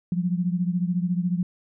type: beating tone pair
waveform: sine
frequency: 174.9 / 188.9 Hz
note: F3 / F#3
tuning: +3 / +36 cents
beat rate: 14 Hz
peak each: -23 / -27 dBFS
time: 0.12-1.43 s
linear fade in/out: 2 ms
effects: none